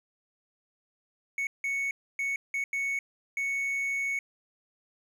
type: tone bursts at uneven times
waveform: triangle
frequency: 2217 Hz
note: C#7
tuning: in tune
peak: -26 dBFS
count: 6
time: 1.38-1.47 / 1.64-1.91 / 2.19-2.36 / 2.54-2.64 / 2.73-2.99 / 3.37-4.19 s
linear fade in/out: 2 ms
effects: none